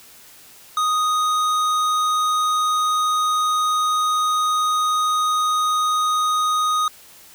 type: tone with tanh clipping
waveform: sine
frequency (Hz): 1244.5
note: D#6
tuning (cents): 0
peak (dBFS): -19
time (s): 0.77-6.88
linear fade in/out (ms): 2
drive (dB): 16
effects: white hiss -46 dBFS RMS until 7.34 s